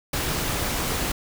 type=noise; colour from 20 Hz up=pink; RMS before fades=-26 dBFS; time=0.13-1.12 s; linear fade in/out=5 ms; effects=none